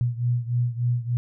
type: beating tone pair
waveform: sine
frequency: 120 / 123.4 Hz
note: B2 / B2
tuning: -49 / -1 cents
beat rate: 3.4 Hz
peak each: -23 / -26 dBFS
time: 0.01-1.17 s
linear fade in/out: 0 ms
effects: none